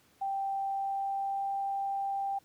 sine tone with pitch glide, 784 to 789 Hz, G5 to G5, 0 to +11 cents, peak -30 dBFS, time 0.21-2.39 s, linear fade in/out 10 ms, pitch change +11 cents, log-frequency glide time 0.63-1.51 s, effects pink hiss -65 dBFS RMS until 2.44 s + high-pass 80 Hz 12 dB/octave

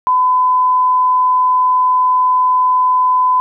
sine tone, 1009 Hz, B5, 37 cents sharp, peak -9 dBFS, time 0.07-3.4 s, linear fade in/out 0 ms, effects none

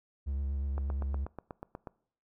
triangle tone with vibrato, 69.3 Hz, C#2, in tune, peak -29 dBFS, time 0.26-1.26 s, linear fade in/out 20 ms, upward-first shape sine, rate 8.3 Hz, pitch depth 37 cents each way
click train, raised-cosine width 1 ms, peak -26 dBFS, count 10, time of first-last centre 0.78-1.872 s, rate 8.24 Hz
effects noise-tail reverb RT60 0.6 s tail -23 dB re dry

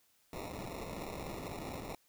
white noise with sample-and-hold, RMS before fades -43 dBFS, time 0.33-1.95 s, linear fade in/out 2 ms, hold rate 1575 Hz, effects white hiss -71 dBFS RMS until 2.08 s

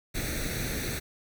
pink noise with comb filter, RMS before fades -32 dBFS, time 0.14-1 s, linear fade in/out 20 ms, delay 0.49 ms, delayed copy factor +0.75, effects none

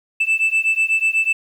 sine beating tone pair, 2637 / 2645.1 Hz, E7 / E7, 0 / +5 cents, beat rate 8.1 Hz, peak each -16 dBFS, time 0.2-1.33 s, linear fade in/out 10 ms, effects tanh soft clip ceiling -12 dBFS + 8-bit

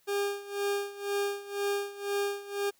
40% pulse tone with tremolo, 403.5 Hz, G#4, 50 cents flat, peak -26 dBFS, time 0.07-2.71 s, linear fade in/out 20 ms, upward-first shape sine, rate 2 Hz, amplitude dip 85%, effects white hiss -67 dBFS RMS until 2.79 s

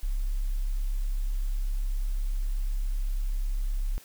sine tone, 33.96 Hz, C#1, 35 cents flat, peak -25 dBFS, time 0.03-3.98 s, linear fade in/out 0 ms, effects white hiss -53 dBFS RMS until 4.04 s

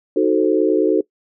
sine chord, D# diminished seventh, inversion none, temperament equal, 311.1 / 370 / 440 / 523.3 Hz, D#4 / F#4 / A4 / C5, 0 / 0 / 0 / 0 cents, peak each -18 / -17 / -17 / -23 dBFS, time 0.16-1.01 s, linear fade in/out 5 ms, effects noise-tail reverb RT60 0.1 s tail -21 dB re dry

